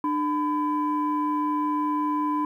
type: tone pair together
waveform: sine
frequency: 299.1 / 1006 Hz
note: D4 / B5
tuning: +32 / +32 cents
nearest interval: octave + major sixth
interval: 2100 cents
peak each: -24 dBFS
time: 0.04-2.45 s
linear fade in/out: 2 ms
effects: tanh soft clip ceiling -17 dBFS + 10-bit